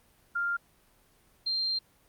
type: tone pair in turn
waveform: sine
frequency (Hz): 1396.9 / 4174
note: F6 / C8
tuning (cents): 0 / -5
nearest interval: octave + perfect fifth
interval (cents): 1895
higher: second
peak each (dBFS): -27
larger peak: neither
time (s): 0.35-0.57 / 1.46-1.79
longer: second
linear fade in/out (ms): 10
effects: pink hiss -64 dBFS RMS until 2.08 s + Opus 32 kbps